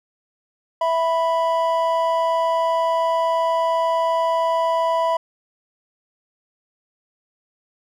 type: tone pair together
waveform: triangle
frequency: 659.3 / 987.8 Hz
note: E5 / B5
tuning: 0 / 0 cents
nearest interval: perfect fifth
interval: 700 cents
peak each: -18 dBFS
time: 0.81-5.17 s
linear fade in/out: 5 ms
effects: none